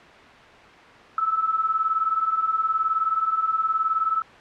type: beating tone pair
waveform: sine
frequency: 1294 / 1313 Hz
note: E6 / E6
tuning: -32 / -7 cents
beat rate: 19 Hz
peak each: -25 / -21 dBFS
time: 1.18-4.22 s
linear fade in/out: 2 ms
effects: white hiss -45 dBFS RMS until 4.4 s + low-pass 2000 Hz 12 dB/octave